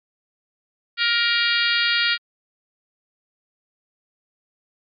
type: harmonic tone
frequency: 470.2 Hz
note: A#4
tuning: 15 cents sharp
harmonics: 3 / 4 / 5 / 6 / 7 / 8 / 9 / 10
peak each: -23 / -24 / -25 / -26 / -26 / -27 / -28 / -28 dBFS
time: 0.97-2.18 s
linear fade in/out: 50 ms
effects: MP3 64 kbps